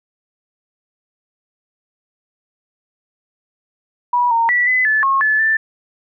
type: tone with pitch steps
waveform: sine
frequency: 973 / 921 / 1954 / 2015 / 1736 / 1085 / 1730 / 1769 Hz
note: B5 / A#5 / B6 / B6 / A6 / C#6 / A6 / A6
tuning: -26 / -21 / -19 / +34 / -24 / -37 / -30 / +9 cents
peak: -12 dBFS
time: 4.13-5.57 s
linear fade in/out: 5 ms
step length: 180 ms
effects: none